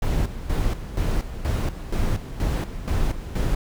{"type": "noise with tremolo", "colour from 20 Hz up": "brown", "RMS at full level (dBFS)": -22, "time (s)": [0.02, 3.55], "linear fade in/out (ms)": 5, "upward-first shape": "square", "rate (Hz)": 2.1, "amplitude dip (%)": 70, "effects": []}